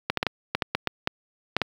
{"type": "clicks", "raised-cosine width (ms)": 0.3, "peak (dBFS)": -6, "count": 11, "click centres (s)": [0.1, 0.173, 0.229, 0.267, 0.55, 0.622, 0.75, 0.873, 1.074, 1.566, 1.617], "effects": ["high-pass 80 Hz 12 dB/octave", "8-bit"]}